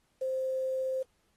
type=tone with quantisation; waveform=sine; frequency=523.3 Hz; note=C5; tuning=in tune; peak=-29 dBFS; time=0.21-1.03 s; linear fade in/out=10 ms; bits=9; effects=pink hiss -73 dBFS RMS until 1.36 s + AAC 32 kbps